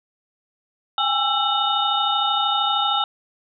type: tone cluster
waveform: sine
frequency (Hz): 798 / 831 / 1336 / 2961 / 3672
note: G5 / G#5 / E6 / F#7 / A#7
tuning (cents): +31 / +1 / +23 / +1 / -27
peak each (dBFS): -26 / -25 / -23 / -27 / -23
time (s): 0.98-3.04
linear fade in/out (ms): 2
effects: none